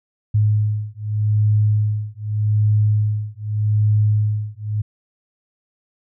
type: beating tone pair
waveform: sine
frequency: 105.5 / 106.33 Hz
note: G#2 / G#2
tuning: +28 / +41 cents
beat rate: 0.83 Hz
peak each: -18 dBFS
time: 0.34-4.82 s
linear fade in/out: 10 ms
effects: none